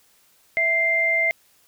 sine tone pair together, 659.3 / 2093 Hz, E5 / C7, 0 / 0 cents, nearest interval octave + minor sixth, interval 2000 cents, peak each -26 / -18 dBFS, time 0.57-1.31 s, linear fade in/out 0 ms, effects white hiss -59 dBFS RMS until 1.67 s

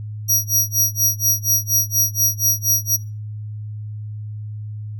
sawtooth tone with tremolo, 5750 Hz, F8, 50 cents sharp, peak -9 dBFS, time 0.28-2.97 s, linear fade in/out 20 ms, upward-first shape sine, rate 4.2 Hz, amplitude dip 100%, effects noise-tail reverb RT60 0.3 s tail -21 dB re dry + added 106 Hz sine -27 dBFS peak until 4.99 s

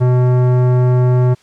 sine tone with tanh clipping, 125.1 Hz, B2, 23 cents sharp, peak -11 dBFS, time 0-1.35 s, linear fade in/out 20 ms, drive 16 dB, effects white hiss -51 dBFS RMS until 1.42 s + low-pass 6000 Hz 12 dB/octave

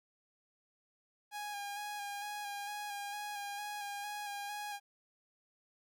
sawtooth tone with vibrato, 820 Hz, G#5, 22 cents flat, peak -36 dBFS, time 1.31-4.8 s, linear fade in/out 50 ms, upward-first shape square, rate 2.2 Hz, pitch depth 21 cents each way, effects 13-bit

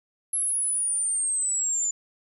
sine exponential sweep, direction down, 11110 to 7040 Hz, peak -23 dBFS, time 0.33-1.91 s, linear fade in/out 5 ms, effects 10-bit

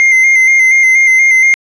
triangle tone with vibrato, 2092 Hz, C7, 1 cent flat, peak -3 dBFS, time 0-1.54 s, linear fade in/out 0 ms, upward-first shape square, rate 4.2 Hz, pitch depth 24 cents each way, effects resampled to 22050 Hz

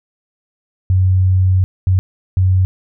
sine tone bursts at uneven times, 93.2 Hz, F#2, 13 cents sharp, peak -9 dBFS, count 3, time 0.9-1.64 / 1.87-1.99 / 2.37-2.65 s, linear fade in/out 0 ms, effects none

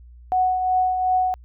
sine tone with tremolo, 740 Hz, F#5, in tune, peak -15 dBFS, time 0.32-1.34 s, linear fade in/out 0 ms, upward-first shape triangle, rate 2.7 Hz, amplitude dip 50%, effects added 60 Hz sine -42 dBFS peak until 1.44 s

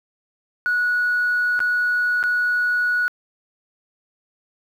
sine tone with dropouts, 1464 Hz, F#6, 19 cents flat, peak -16 dBFS, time 0.66-3.08 s, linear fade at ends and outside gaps 0 ms, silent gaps 1.592-1.603 / 2.229-2.238 s, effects tanh soft clip ceiling -13 dBFS + 8-bit

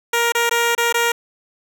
10% pulse tone with dropouts, 469.7 Hz, A#4, 13 cents sharp, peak -7 dBFS, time 0.13-1.12 s, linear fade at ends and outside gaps 5 ms, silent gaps 0.322-0.349 / 0.495-0.51 / 0.751-0.778 / 0.926-0.942 s, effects none

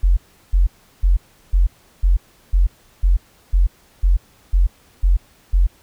sine tone bursts, 44.38 Hz, F1, 29 cents sharp, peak -10 dBFS, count 12, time 0.03-5.67 s, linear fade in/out 10 ms, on 140 ms, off 360 ms, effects pink hiss -53 dBFS RMS until 5.82 s

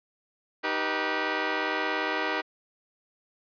10% pulse chord, Eb augmented, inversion none, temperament just, 311.1 / 388.9 / 486.1 Hz, Eb4 / G4 / B4, 0 / -14 / -28 cents, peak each -23 dBFS, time 0.63-2.42 s, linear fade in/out 20 ms, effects resampled to 11025 Hz

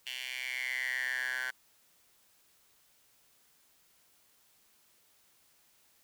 10% pulse tone with high-pass filter sweep, 127.7 Hz, C3, 42 cents flat, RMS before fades -36 dBFS, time 0.06-1.51 s, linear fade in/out 10 ms, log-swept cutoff 2700 to 1500 Hz, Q 8.4, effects white hiss -67 dBFS RMS until 6.03 s

